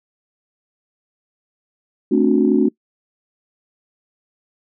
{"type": "chord", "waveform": "sine", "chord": "D dominant seventh", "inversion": "second", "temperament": "just", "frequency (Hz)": [220.2, 264.3, 293.7, 367.1], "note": ["A3", "C4", "D4", "F#4"], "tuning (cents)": [2, 18, 0, -14], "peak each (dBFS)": -17, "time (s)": [2.11, 2.69], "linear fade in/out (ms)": 10, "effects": ["noise-tail reverb RT60 0.1 s tail -23 dB re dry", "tanh soft clip ceiling -1 dBFS"]}